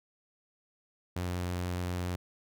sawtooth tone, 89.3 Hz, F2, 39 cents sharp, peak -28 dBFS, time 1.16-2.16 s, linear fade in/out 5 ms, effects none

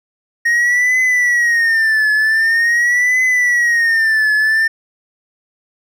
triangle tone with vibrato, 1864.7 Hz, A#6, in tune, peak -9 dBFS, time 0.45-4.68 s, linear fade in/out 10 ms, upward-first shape triangle, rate 0.45 Hz, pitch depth 150 cents each way, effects none

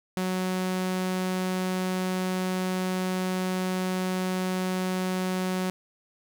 sawtooth tone, 185 Hz, F#3, in tune, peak -22 dBFS, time 0.17-5.7 s, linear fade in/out 0 ms, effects none

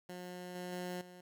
15% pulse tone with level steps, 179.7 Hz, F3, 50 cents sharp, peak -38 / -35 / -33 / -46 dBFS, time 0.09-1.21 s, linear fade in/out 5 ms, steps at 0.55 / 0.72 / 1.01 s, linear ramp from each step 5 ms, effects none

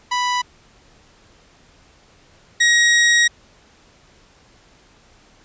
sawtooth tone pair in turn, 987.8 / 1891.8 Hz, B5 / A#6, 0 / +25 cents, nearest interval major seventh, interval 1125 cents, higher second, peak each -14 / -8 dBFS, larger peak second, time 0.11-0.42 / 2.6-3.28 s, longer second, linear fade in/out 10 ms, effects pink hiss -52 dBFS RMS until 5.44 s + resampled to 16000 Hz

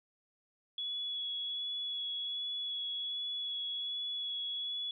sine tone with vibrato, 3379 Hz, G#7, 29 cents sharp, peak -35 dBFS, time 0.78-4.91 s, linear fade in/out 2 ms, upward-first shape sine, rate 1.3 Hz, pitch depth 12 cents each way, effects none

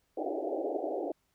pink band-pass noise, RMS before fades -34 dBFS, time 0.17-1.12 s, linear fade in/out 5 ms, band 290 to 770 Hz, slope 96 dB/octave, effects pink hiss -75 dBFS RMS until 1.34 s

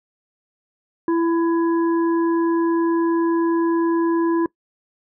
harmonic tone, 333.8 Hz, E4, 22 cents sharp, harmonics 1 / 3 / 5, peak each -16 / -27 / -35 dBFS, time 1.08-4.46 s, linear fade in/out 2 ms, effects noise-tail reverb RT60 0.1 s tail -22 dB re dry

